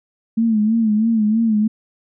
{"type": "tone with vibrato", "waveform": "sine", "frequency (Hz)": 220, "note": "A3", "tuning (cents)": 0, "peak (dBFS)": -13, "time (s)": [0.37, 1.68], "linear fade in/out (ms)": 10, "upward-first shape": "sine", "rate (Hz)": 3.1, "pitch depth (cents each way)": 80, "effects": []}